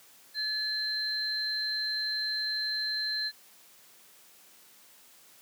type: tone pair together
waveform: sine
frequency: 1718 / 4116 Hz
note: A6 / C8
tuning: -42 / -29 cents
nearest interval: octave + minor third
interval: 1513 cents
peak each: -35 / -30 dBFS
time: 0.34-3.32 s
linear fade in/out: 50 ms
effects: white hiss -57 dBFS RMS until 5.41 s + high-pass 150 Hz 12 dB/octave